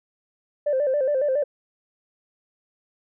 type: tone with vibrato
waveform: sine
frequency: 554.4 Hz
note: C#5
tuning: in tune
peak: -18 dBFS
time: 0.66-1.44 s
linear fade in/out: 10 ms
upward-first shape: square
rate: 7.2 Hz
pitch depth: 100 cents each way
effects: tanh soft clip ceiling -15 dBFS